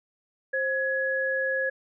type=tone pair together; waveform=sine; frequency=528.7 / 1680 Hz; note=C5 / G#6; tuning=+18 / +19 cents; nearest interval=octave + minor sixth; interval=2001 cents; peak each=-28 / -26 dBFS; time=0.53-1.7 s; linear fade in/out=10 ms; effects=none